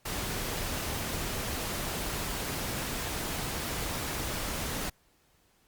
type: noise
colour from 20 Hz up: pink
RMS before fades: -34 dBFS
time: 0.05-4.9 s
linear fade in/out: 10 ms
effects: pink hiss -67 dBFS RMS until 5.67 s + Opus 48 kbps